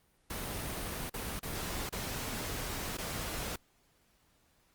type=noise with dropouts; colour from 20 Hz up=pink; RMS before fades=-38 dBFS; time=0.3-3.56 s; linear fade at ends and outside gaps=5 ms; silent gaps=1.097-1.139 / 1.394-1.429 / 1.892-1.925 / 2.972-2.983 s; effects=pink hiss -70 dBFS RMS until 4.74 s + Opus 32 kbps